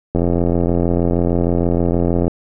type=click train; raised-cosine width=2 ms; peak=-4 dBFS; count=185; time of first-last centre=0.15-2.28 s; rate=86.4 Hz; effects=none